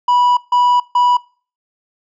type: tone bursts at uneven times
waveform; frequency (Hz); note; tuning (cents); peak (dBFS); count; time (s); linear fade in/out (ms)
triangle; 980; B5; -14; -8; 3; 0.08-0.37 / 0.52-0.8 / 0.95-1.17; 5
effects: noise-tail reverb RT60 0.4 s tail -22 dB re dry + resampled to 16000 Hz